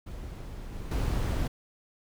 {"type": "noise with level steps", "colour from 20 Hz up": "brown", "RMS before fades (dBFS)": [-40, -38, -28], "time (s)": [0.06, 1.48], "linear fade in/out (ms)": 10, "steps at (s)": [0.73, 0.91], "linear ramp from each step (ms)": 5, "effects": []}